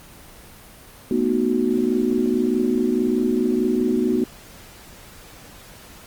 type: chord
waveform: sine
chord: B dominant seventh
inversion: third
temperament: just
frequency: 222.2 / 246.9 / 308.7 / 370.4 Hz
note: A3 / B3 / D#4 / F#4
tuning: +17 / 0 / -14 / +2 cents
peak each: -25 / -21 / -25 / -22 dBFS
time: 1.11-4.24 s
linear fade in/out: 2 ms
effects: pink hiss -44 dBFS RMS until 6.06 s + Opus 24 kbps